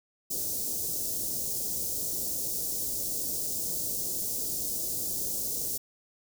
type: band-stop noise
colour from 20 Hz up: white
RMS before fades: -32 dBFS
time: 0.3-5.78 s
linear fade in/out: 10 ms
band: 550 to 5400 Hz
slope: 24 dB/octave
effects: none